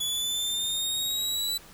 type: exponential sweep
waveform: sawtooth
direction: up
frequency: 3410 to 3972 Hz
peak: -24 dBFS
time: 0-1.58 s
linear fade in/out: 10 ms
effects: pink hiss -50 dBFS RMS until 1.73 s